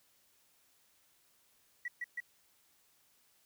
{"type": "tone bursts", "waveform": "triangle", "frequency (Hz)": 1939, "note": "B6", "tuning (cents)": -32, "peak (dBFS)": -32, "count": 3, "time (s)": [1.85, 2.203], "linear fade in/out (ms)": 5, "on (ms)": 31, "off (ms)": 130, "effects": ["tanh soft clip ceiling -34 dBFS", "white hiss -70 dBFS RMS until 3.45 s"]}